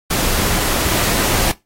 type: noise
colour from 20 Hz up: pink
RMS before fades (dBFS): -17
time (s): 0.1-1.52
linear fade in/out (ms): 10
effects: noise-tail reverb RT60 0.2 s tail -19 dB re dry + AAC 48 kbps